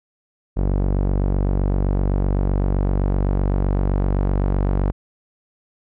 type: tone with low-pass filter sweep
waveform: sawtooth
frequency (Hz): 47.81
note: G1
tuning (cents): -43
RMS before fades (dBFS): -19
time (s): 0.56-4.92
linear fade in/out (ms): 20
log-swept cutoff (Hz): 630 to 970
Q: 0.73
effects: none